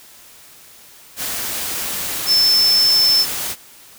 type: tone in noise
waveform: sine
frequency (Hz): 5290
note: E8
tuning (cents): +5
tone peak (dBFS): -11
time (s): 2.26-3.26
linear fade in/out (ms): 50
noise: white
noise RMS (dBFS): -24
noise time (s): 1.16-3.56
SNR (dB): +10
effects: white hiss -44 dBFS RMS until 3.98 s